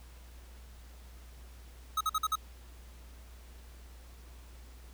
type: tone bursts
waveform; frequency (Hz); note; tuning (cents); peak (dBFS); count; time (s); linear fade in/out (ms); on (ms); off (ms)
square; 1273; D#6; +39; -28; 5; 1.97-2.356; 5; 38; 49
effects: added 60 Hz sine -49 dBFS peak until 4.93 s + pink hiss -59 dBFS RMS until 4.93 s